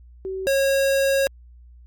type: tone pair in turn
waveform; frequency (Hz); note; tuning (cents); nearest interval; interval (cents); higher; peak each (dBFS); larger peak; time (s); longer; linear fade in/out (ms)
sine / square; 380.6 / 545.8; F#4 / C#5; +49 / -27; tritone; 624; second; -26 / -18; second; 0.25-0.47 / 0.47-1.27; second; 0
effects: added 60 Hz sine -44 dBFS peak until 1.86 s + Opus 48 kbps